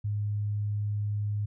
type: tone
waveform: sine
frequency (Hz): 103.83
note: G#2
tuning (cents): 0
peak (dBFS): -27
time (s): 0.04-1.46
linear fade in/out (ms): 10
effects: none